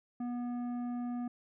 triangle tone with tanh clipping, 243 Hz, B3, 28 cents flat, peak -36 dBFS, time 0.2-1.28 s, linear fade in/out 5 ms, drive 14 dB, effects none

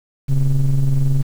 triangle ring-modulated tone, 63 Hz, B1, 35 cents sharp, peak -7 dBFS, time 0.28-1.23 s, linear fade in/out 20 ms, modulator 73.8 Hz, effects 7-bit

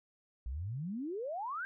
sine exponential sweep, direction up, 56.3 to 1609 Hz, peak -36 dBFS, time 0.46-1.65 s, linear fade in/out 0 ms, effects none

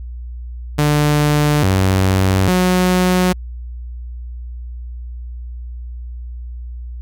sawtooth tone with pitch steps, 148.4 / 94.9 / 182.3 Hz, D3 / F#2 / F#3, +18 / +44 / -25 cents, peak -8 dBFS, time 0.78-3.33 s, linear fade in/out 10 ms, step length 850 ms, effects added 60 Hz sine -26 dBFS peak until 7.01 s

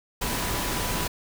sine tone in noise, 987.8 Hz, B5, in tune, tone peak -37 dBFS, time 0.21-1.08 s, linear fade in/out 10 ms, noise pink, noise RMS -28 dBFS, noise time 0.21-1.08 s, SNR -12 dB, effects none

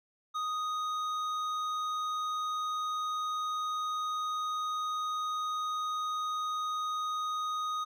triangle tone with hard clipping, 1245 Hz, D#6, 1 cent sharp, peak -33 dBFS, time 0.34-7.85 s, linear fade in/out 20 ms, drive 12 dB, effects none

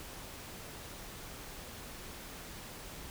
silence, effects pink hiss -47 dBFS RMS until 3.1 s

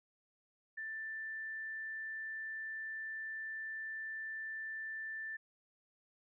sine tone, 1770 Hz, A6, 10 cents sharp, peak -40 dBFS, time 0.77-5.37 s, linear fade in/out 10 ms, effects none

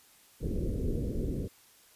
pink low-pass noise, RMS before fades -32 dBFS, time 0.4-1.49 s, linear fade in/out 50 ms, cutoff 490 Hz, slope 48 dB/octave, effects white hiss -60 dBFS RMS until 1.95 s + resampled to 32000 Hz

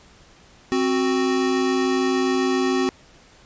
square tone pair together, 263.4 / 370.4 Hz, C4 / F#4, +12 / +2 cents, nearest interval tritone, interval 590 cents, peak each -22 dBFS, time 0.72-2.89 s, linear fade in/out 0 ms, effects pink hiss -51 dBFS RMS until 3.45 s + resampled to 16000 Hz

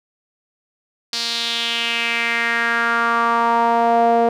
sawtooth tone with band-pass filter sweep, 233.1 Hz, A#3, in tune, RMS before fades -18 dBFS, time 1.13-4.29 s, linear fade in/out 2 ms, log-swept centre 4600 to 590 Hz, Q 3.6, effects none

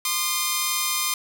5% pulse tone pair together, 1046.5 / 1213.9 Hz, C6 / D#6, 0 / -43 cents, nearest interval minor third, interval 257 cents, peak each -13 dBFS, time 0.05-1.14 s, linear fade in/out 2 ms, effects none

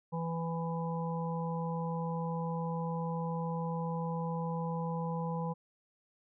harmonic tone, 166.1 Hz, E3, 13 cents sharp, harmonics 1 / 3 / 5 / 6, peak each -34 / -40 / -42 / -42 dBFS, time 0.12-5.54 s, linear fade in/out 20 ms, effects none

